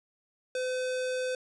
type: tone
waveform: square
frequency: 509 Hz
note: C5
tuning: 48 cents flat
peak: -30 dBFS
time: 0.55-1.35 s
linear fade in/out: 2 ms
effects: resampled to 22050 Hz + 12-bit